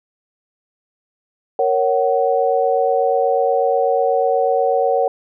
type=chord; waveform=sine; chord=F# major; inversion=first; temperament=equal with one note detuned; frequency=466.2 / 554.4 / 749.9 Hz; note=A#4 / C#5 / F#5; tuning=0 / 0 / +23 cents; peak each=-18 dBFS; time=1.59-5.08 s; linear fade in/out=2 ms; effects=none